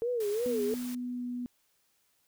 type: tone with vibrato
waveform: sine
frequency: 448.9 Hz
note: A4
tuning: 35 cents sharp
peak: -28 dBFS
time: 0.02-0.74 s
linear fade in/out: 0 ms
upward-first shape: sine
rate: 2.8 Hz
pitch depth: 170 cents each way
type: noise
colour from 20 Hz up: white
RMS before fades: -46 dBFS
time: 0.2-0.95 s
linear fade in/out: 5 ms
type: tone with pitch glide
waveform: sine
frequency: 246.9 to 245.3 Hz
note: B3 to B3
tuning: 0 to -12 cents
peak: -33 dBFS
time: 0.46-1.46 s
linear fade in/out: 0 ms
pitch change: -12 cents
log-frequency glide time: 1.11-1.26 s
effects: white hiss -72 dBFS RMS until 2.27 s